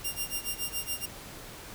5% pulse tone with tremolo, 2794 Hz, F7, in tune, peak -20 dBFS, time 0.04-1.06 s, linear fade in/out 10 ms, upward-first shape sine, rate 7.1 Hz, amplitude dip 90%, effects pink hiss -45 dBFS RMS until 1.74 s

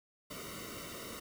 pink noise with comb filter, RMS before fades -45 dBFS, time 0.3-1.2 s, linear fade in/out 10 ms, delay 1.2 ms, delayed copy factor -0.95, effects none

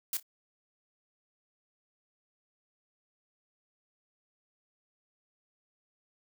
blue noise with echo, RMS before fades -32 dBFS, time 0.13-0.17 s, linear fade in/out 2 ms, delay 29 ms, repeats 2, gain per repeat -15 dB, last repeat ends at 0.228 s, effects none

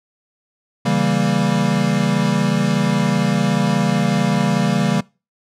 square chord, C# diminished seventh, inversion none, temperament equal with one note detuned, 139.8 / 164.81 / 196 / 233.1 Hz, C#3 / E3 / G3 / Bb3, +15 / 0 / 0 / 0 cents, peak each -22 / -22 / -20 / -22 dBFS, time 0.85-5.01 s, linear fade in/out 10 ms, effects noise-tail reverb RT60 0.3 s tail -24 dB re dry + low-pass 8000 Hz 12 dB/octave

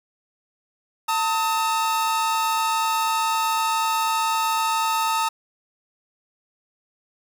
45% pulse tone pair together, 898 / 1271 Hz, A5 / D#6, +35 / +36 cents, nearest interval tritone, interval 601 cents, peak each -22 / -24 dBFS, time 1.08-5.29 s, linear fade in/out 10 ms, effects none

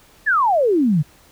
sine exponential sweep, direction down, 1809 to 138.59 Hz, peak -13 dBFS, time 0.26-1.03 s, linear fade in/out 20 ms, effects pink hiss -51 dBFS RMS until 1.31 s

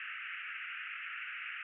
white band-pass noise, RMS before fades -43 dBFS, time 0-1.63 s, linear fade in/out 2 ms, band 1300 to 2800 Hz, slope 96 dB/octave, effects none

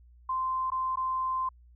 sine tone with dropouts, 1040 Hz, C6, 11 cents flat, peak -27 dBFS, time 0.29-1.49 s, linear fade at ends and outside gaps 5 ms, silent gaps 0.703-0.718 / 0.958-0.971 s, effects added 60 Hz sine -53 dBFS peak until 1.75 s

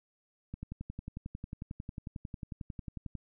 click train, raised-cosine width 5 ms, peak -27 dBFS, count 30, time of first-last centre 0.54-3.153 s, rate 11.1 Hz, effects none

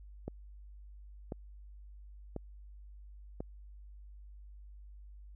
click train, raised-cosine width 2 ms, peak -25 dBFS, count 4, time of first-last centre 0.28-3.405 s, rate 0.96 Hz, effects added 50 Hz sine -49 dBFS peak until 5.35 s

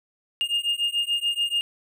triangle beating tone pair, 2827 / 2833.9 Hz, F7 / F7, +20 / +25 cents, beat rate 6.9 Hz, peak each -24 dBFS, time 0.41-1.61 s, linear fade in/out 0 ms, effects none

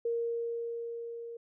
sine tone with level ramp, 466.4 Hz, A#4, 1 cent sharp, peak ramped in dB -28 to -40 dBFS, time 0.05-1.37 s, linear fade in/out 5 ms, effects none

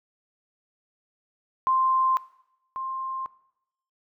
sine tone pair in turn, 1046.5 / 1055 Hz, C6 / C6, 0 / +14 cents, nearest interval unison, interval 14 cents, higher second, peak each -19 / -29 dBFS, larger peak first, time 1.67-2.17 / 2.76-3.26 s, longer neither, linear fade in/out 0 ms, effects noise-tail reverb RT60 0.8 s tail -19 dB re dry

